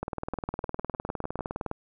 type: two click trains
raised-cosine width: 1 ms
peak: -21 / -17 dBFS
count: 8 / 34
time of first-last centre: 0.34-1.391 / 0.03-1.714 s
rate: 6.66 / 19.6 Hz
effects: none